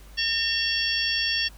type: harmonic tone with a mistuned harmonic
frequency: 910 Hz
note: A#5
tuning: 42 cents flat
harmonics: 2 / 3 / 4 / 5 / 6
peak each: -29 / -29 / -29 / -29 / -29 dBFS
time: 0.17-1.49 s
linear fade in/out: 20 ms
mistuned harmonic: 4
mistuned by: -150 cents
effects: added 50 Hz sine -44 dBFS peak until 1.57 s + pink hiss -53 dBFS RMS until 1.57 s